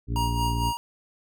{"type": "harmonic tone", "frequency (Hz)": 58.27, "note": "A#1", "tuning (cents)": 0, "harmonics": [1, 2, 3, 4, 5, 6, 7], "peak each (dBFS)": [-27, -28, -41, -37, -36, -50, -43], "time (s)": [0.07, 0.73], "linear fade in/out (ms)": 50}
{"type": "tone with tremolo", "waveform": "square", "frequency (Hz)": 945, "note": "A#5", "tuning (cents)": 23, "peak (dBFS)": -25, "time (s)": [0.16, 0.77], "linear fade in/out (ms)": 0, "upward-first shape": "sine", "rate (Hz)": 4.4, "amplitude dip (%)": 60}
{"effects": []}